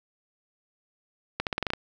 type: accelerating click train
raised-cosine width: 0.3 ms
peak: -11 dBFS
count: 8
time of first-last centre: 1.4-1.735 s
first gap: 68 ms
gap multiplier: 0.88
effects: none